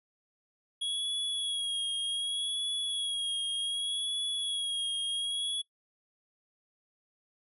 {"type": "tone with vibrato", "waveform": "square", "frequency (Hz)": 3322, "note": "G#7", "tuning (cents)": 0, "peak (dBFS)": -31, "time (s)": [0.81, 5.62], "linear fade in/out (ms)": 10, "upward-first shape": "sine", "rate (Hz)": 0.66, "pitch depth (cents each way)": 37, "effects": ["noise-tail reverb RT60 0.1 s tail -21 dB re dry", "resampled to 32000 Hz"]}